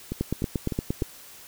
two click trains, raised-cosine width 3 ms, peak -12 / -16 dBFS, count 8 / 4, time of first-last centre 0.21-1.021 / 0.12-1.024 s, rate 8.63 / 3.32 Hz, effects white hiss -47 dBFS RMS until 1.47 s

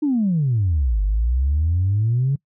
sine exponential two-way sweep, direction down then up, 311.1 to 48 to 142.8 Hz, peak -15 dBFS, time 0.02-2.36 s, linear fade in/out 10 ms, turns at 1.02 s, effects noise-tail reverb RT60 0.1 s tail -24 dB re dry + tanh soft clip ceiling -12 dBFS

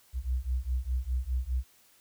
sine beating tone pair, 60.7 / 65.6 Hz, B1 / C2, -29 / +5 cents, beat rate 4.9 Hz, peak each -31 dBFS, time 0.13-1.64 s, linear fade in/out 50 ms, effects white hiss -62 dBFS RMS until 2 s

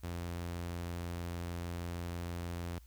sawtooth tone, 86.4 Hz, F2, 18 cents flat, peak -34 dBFS, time 0.03-2.79 s, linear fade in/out 10 ms, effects added 57 Hz sine -54 dBFS peak until 2.86 s + white hiss -68 dBFS RMS until 2.86 s

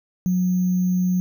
sine tone with sample-and-hold, 181.9 Hz, F#3, 29 cents flat, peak -17 dBFS, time 0.26-1.2 s, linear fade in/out 0 ms, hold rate 6300 Hz, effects none

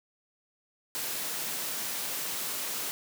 white high-pass noise, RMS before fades -34 dBFS, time 0.95-2.91 s, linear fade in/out 0 ms, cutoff 130 Hz, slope 24 dB/octave, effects none

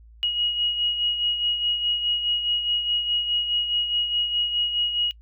sine beating tone pair, 2894 / 2898.8 Hz, F#7 / F#7, -39 / -36 cents, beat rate 4.8 Hz, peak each -22 / -31 dBFS, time 0.23-5.11 s, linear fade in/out 0 ms, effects noise-tail reverb RT60 0.1 s tail -23 dB re dry + added 56 Hz sine -46 dBFS peak until 5.21 s

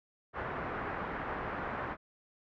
white low-pass noise, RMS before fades -38 dBFS, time 0.33-1.97 s, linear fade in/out 50 ms, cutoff 1600 Hz, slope 24 dB/octave, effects none

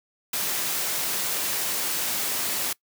white noise, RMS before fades -27 dBFS, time 0.33-2.73 s, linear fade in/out 5 ms, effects noise-tail reverb RT60 0.1 s tail -22 dB re dry + high-pass 150 Hz 12 dB/octave

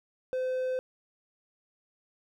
triangle tone, 513 Hz, C5, 34 cents flat, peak -26 dBFS, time 0.33-0.79 s, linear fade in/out 0 ms, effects none

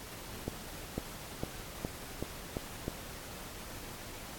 accelerating click train, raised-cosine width 2 ms, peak -20 dBFS, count 7, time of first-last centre 0.48-2.881 s, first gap 500 ms, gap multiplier 0.91, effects pink hiss -46 dBFS RMS until 4.38 s + AAC 64 kbps

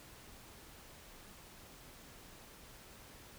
silence, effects pink hiss -56 dBFS RMS until 3.38 s

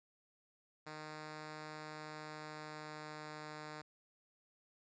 5% pulse tone with pitch glide, 153.9 to 152.57 Hz, D#3 to D#3, -19 to -34 cents, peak -35 dBFS, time 0.86-3.82 s, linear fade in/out 10 ms, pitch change -15 cents, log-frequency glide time 1.76-3.42 s, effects resampled to 16000 Hz

